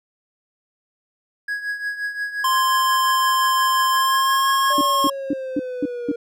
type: tone with tremolo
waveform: triangle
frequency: 1661.2 Hz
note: G#6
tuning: in tune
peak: -19 dBFS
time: 1.48-4.73 s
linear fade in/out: 5 ms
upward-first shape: triangle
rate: 5.7 Hz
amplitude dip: 75%
type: tone with pitch glide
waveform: square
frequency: 1046.5 to 1077.8 Hz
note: C6 to C#6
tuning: 0 to -49 cents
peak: -17 dBFS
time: 2.44-5.1 s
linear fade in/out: 5 ms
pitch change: +51 cents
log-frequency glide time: 3.88-4.49 s
type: exponential sweep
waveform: triangle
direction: down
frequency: 587.3 to 470.4 Hz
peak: -24 dBFS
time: 4.7-6.16 s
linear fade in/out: 5 ms
type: tone bursts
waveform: sine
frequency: 290.7 Hz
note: D4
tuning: 18 cents flat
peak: -17 dBFS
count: 6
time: 4.78-6.116 s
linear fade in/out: 2 ms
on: 31 ms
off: 230 ms
effects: none